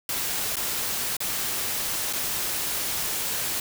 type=noise with dropouts; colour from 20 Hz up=white; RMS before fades=-28 dBFS; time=0.09-3.6 s; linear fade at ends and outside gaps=2 ms; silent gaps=0.557-0.567 / 1.168-1.204 / 2.128-2.133 s; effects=none